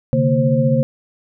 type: tone cluster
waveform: sine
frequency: 131.6 / 146.6 / 231 / 528 Hz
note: C3 / D3 / A#3 / C5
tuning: +10 / -3 / -16 / +16 cents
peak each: -18 dBFS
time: 0.13-0.83 s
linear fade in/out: 0 ms
effects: none